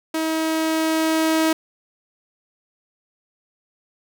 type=tone with level ramp; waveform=sawtooth; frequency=319.4 Hz; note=D#4; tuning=45 cents sharp; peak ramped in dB=-17 to -12 dBFS; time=0.14-1.53 s; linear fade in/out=5 ms; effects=none